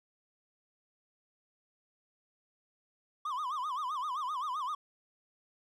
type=tone with vibrato; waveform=triangle; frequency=1108.7 Hz; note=C#6; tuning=in tune; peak=-31 dBFS; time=3.25-4.75 s; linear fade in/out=5 ms; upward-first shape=sine; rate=7.7 Hz; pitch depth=210 cents each way; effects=none